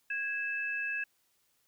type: tone pair together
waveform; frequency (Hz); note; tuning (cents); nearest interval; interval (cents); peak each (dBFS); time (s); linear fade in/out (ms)
sine; 1650.5 / 2620; G#6 / E7; -11 / -11; minor sixth; 800; -34 / -35; 0.1-1.04; 5
effects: white hiss -73 dBFS RMS until 1.67 s